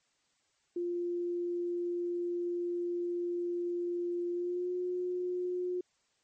sine tone with pitch glide, 349.2 to 360.1 Hz, F4 to F#4, 0 to -47 cents, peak -31 dBFS, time 0.76-5.81 s, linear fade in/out 5 ms, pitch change +53 cents, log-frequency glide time 4.32-4.72 s, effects white hiss -74 dBFS RMS until 6.23 s + MP3 32 kbps

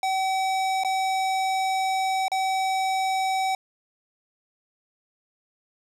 square tone with dropouts, 763 Hz, G5, 47 cents flat, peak -23 dBFS, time 0.03-3.55 s, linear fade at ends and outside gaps 2 ms, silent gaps 0.836-0.847 / 2.282-2.317 s, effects low-pass 9000 Hz 12 dB/octave + 10-bit

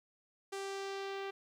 sawtooth tone with low-pass filter sweep, 392 Hz, G4, in tune, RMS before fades -41 dBFS, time 0.52-1.31 s, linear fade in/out 10 ms, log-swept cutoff 9100 to 3000 Hz, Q 1.2, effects 12-bit

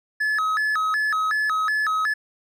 triangle tone with vibrato, 1480 Hz, F#6, in tune, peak -18 dBFS, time 0.2-2.14 s, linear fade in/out 10 ms, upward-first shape square, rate 2.7 Hz, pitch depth 260 cents each way, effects none

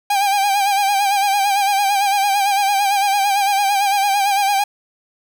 45% pulse tone with vibrato, 800 Hz, G5, 35 cents sharp, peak -14 dBFS, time 0.1-4.64 s, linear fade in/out 5 ms, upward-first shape sine, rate 8.9 Hz, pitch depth 57 cents each way, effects none

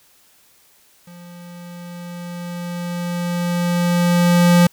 square tone with level ramp, 174.61 Hz, F3, in tune, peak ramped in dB -39 to -9 dBFS, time 1.07-4.67 s, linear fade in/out 5 ms, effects white hiss -54 dBFS RMS until 4.72 s

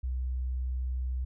sine tone, 63.3 Hz, B1, 43 cents sharp, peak -29 dBFS, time 0.03-1.25 s, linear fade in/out 10 ms, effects none

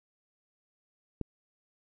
click, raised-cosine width 3 ms, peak -20 dBFS, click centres 1.213 s, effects none

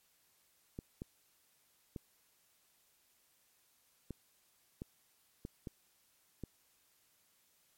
clicks, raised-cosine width 3 ms, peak -29 dBFS, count 8, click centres 0.789 / 1.019 / 1.962 / 4.107 / 4.819 / 5.451 / 5.672 / 6.437 s, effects white hiss -72 dBFS RMS until 7.77 s + MP3 64 kbps

